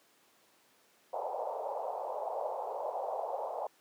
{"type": "band-pass noise", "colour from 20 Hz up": "pink", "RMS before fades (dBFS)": -37, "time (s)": [1.13, 3.67], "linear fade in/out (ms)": 5, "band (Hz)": [500, 920], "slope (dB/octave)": 48, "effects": ["pink hiss -66 dBFS RMS until 3.8 s", "high-pass 300 Hz 12 dB/octave"]}